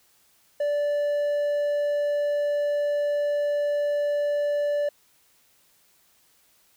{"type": "tone", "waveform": "triangle", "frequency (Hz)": 583, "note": "D5", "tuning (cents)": -13, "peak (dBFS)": -20, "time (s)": [0.6, 4.89], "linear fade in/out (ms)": 5, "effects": ["white hiss -62 dBFS RMS until 6.76 s"]}